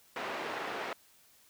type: band-pass noise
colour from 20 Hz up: pink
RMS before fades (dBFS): -38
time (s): 0.16-0.93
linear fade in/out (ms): 2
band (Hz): 440 to 2300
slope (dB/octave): 12
effects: white hiss -63 dBFS RMS until 1.49 s